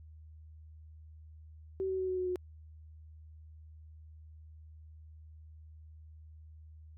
sine tone with pitch steps, 381.5 / 377.8 / 374.1 / 370.4 / 366.8 / 363.2 Hz, G4 / F#4 / F#4 / F#4 / F#4 / F#4, -47 / +36 / +19 / +2 / -15 / -32 cents, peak -31 dBFS, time 1.8-2.358 s, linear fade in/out 0 ms, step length 93 ms, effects added 78 Hz sine -50 dBFS peak until 6.97 s

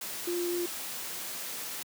sine tone in noise, 349.2 Hz, F4, in tune, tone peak -29 dBFS, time 0.27-0.66 s, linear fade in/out 5 ms, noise white, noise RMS -38 dBFS, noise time 0.01-1.83 s, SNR +6 dB, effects high-pass 150 Hz 12 dB/octave

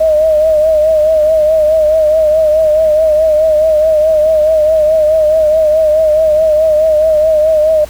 sine tone with vibrato, 622.3 Hz, D#5, in tune, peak -6 dBFS, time 0-7.85 s, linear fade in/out 10 ms, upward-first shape triangle, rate 4.7 Hz, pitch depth 63 cents each way, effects added 60 Hz sine -31 dBFS peak until 7.89 s + pink hiss -35 dBFS RMS until 7.89 s

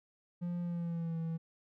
triangle tone with pitch glide, 174.61 to 163.86 Hz, F3 to E3, 0 to -10 cents, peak -32 dBFS, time 0.41-1.38 s, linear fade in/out 20 ms, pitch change -110 cents, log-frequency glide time 0.61-1.18 s, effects none

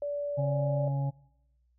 sine tone with pitch glide, 578 to 583 Hz, D5 to D5, -28 to -13 cents, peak -30 dBFS, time 0.02-0.88 s, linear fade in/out 2 ms, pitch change +15 cents, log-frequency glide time 0.5-0.57 s
harmonic tone, 138.59 Hz, C#3, in tune, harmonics 1 / 2 / 4 / 5 / 6, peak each -27 / -44 / -42 / -51 / -42 dBFS, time 0.37-1.11 s, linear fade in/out 20 ms
effects noise-tail reverb RT60 0.9 s tail -24 dB re dry + added 60 Hz sine -66 dBFS peak until 1.78 s

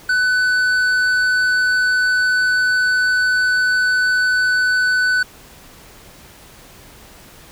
sine tone with tanh clipping, 1499 Hz, F#6, 22 cents sharp, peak -15 dBFS, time 0.09-5.23 s, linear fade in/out 5 ms, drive 9 dB, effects pink hiss -43 dBFS RMS until 7.51 s

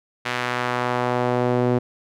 sawtooth tone with band-pass filter sweep, 123.47 Hz, B2, in tune, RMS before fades -22 dBFS, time 0.25-1.79 s, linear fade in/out 10 ms, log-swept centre 2100 to 370 Hz, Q 1, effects none

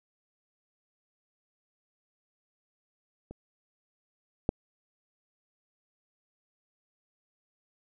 clicks, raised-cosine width 2 ms, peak -29 / -11 dBFS, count 2, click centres 3.31 / 4.491 s, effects none

